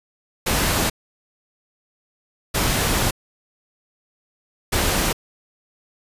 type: noise bursts at uneven times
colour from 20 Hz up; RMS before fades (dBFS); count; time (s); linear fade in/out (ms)
pink; -20; 3; 0.46-0.9 / 2.54-3.11 / 4.72-5.13; 10
effects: resampled to 32000 Hz